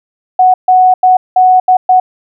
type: tone bursts at uneven times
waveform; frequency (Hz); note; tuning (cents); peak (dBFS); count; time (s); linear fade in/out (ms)
sine; 740; F#5; 0; -3; 6; 0.39-0.54 / 0.68-0.94 / 1.03-1.17 / 1.36-1.6 / 1.68-1.77 / 1.89-2; 5
effects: none